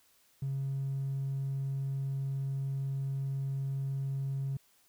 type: tone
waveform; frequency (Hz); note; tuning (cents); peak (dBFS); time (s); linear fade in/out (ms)
triangle; 136.4; C#3; -28; -28; 0.42-4.57; 5
effects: tanh soft clip ceiling -28 dBFS + white hiss -67 dBFS RMS until 4.88 s